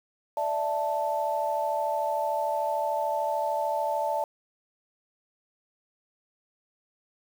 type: chord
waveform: sine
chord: D suspended second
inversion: none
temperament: just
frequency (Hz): 587.3 / 660.7 / 881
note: D5 / E5 / A5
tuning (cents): 0 / +4 / +2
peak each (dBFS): -30 / -31 / -28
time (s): 0.37-4.24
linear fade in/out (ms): 2
effects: 8-bit